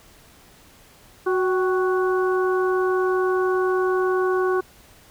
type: harmonic tone with a mistuned harmonic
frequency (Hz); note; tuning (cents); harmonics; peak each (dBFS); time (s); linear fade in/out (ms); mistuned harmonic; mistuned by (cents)
370; F#4; 0; 1 / 2 / 3 / 4; -19 / -31 / -27 / -30; 1.26-4.61; 10; 2; +60
effects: pink hiss -51 dBFS RMS until 5.1 s